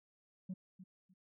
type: tone with echo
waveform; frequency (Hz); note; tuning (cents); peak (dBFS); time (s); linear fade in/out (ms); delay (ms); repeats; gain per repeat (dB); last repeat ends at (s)
sine; 186; F#3; +9; -37; 0.49-0.54; 10; 300; 2; -13; 1.14
effects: tanh soft clip ceiling -37 dBFS